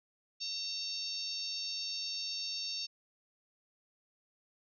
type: harmonic tone with a mistuned harmonic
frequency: 908 Hz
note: A#5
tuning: 46 cents flat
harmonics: 3 / 4 / 5 / 6 / 7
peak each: -47 / -44 / -40 / -40 / -49 dBFS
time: 0.4-2.87 s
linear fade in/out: 20 ms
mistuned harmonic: 4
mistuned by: +39 cents
effects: none